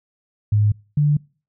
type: tone pair in turn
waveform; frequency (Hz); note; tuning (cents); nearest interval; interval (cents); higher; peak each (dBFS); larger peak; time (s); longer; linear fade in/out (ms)
sine; 104.8 / 147.4; G#2 / D3; +16 / +7; tritone; 591; second; -13; neither; 0.52-0.72 / 0.97-1.17; neither; 5
effects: noise-tail reverb RT60 0.4 s tail -26 dB re dry